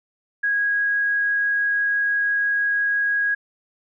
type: tone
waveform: sine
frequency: 1649 Hz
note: G#6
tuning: 13 cents flat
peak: -18 dBFS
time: 0.43-3.35 s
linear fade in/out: 10 ms
effects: none